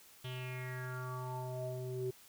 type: tone with low-pass filter sweep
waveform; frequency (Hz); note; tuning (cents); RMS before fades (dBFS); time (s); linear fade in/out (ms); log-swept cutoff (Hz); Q
square; 127.2; C3; -48; -41; 0.24-2.11; 10; 3300 to 370; 6.2
effects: white hiss -60 dBFS RMS until 2.28 s